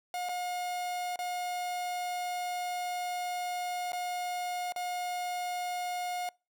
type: tone with dropouts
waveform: 45% pulse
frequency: 717 Hz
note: F5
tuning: 45 cents sharp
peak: -33 dBFS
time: 0.14-6.29 s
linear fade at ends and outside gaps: 1 ms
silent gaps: 0.288-0.292 / 1.159-1.19 / 3.92-3.931 / 4.722-4.761 s
effects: noise-tail reverb RT60 0.3 s tail -26 dB re dry